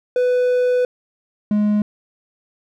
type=tone pair in turn; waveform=triangle; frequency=497.4 / 209.1 Hz; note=B4 / G#3; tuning=+12 / +12 cents; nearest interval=octave + minor third; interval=1500 cents; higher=first; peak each=-12 dBFS; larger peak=neither; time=0.16-0.85 / 1.51-1.82 s; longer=first; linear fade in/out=2 ms; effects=none